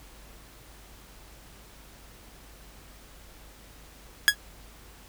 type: tone with exponential decay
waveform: sawtooth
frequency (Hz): 1667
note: G#6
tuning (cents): +6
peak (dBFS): -7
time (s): 4.28-4.35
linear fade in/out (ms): 0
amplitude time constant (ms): 15
effects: added 50 Hz sine -52 dBFS peak until 5.08 s + pink hiss -52 dBFS RMS until 5.08 s